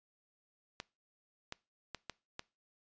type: clicks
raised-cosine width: 0.2 ms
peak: -23 dBFS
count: 5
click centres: 0.801 / 1.524 / 1.947 / 2.097 / 2.394 s
effects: noise-tail reverb RT60 0.3 s tail -23 dB re dry + resampled to 16000 Hz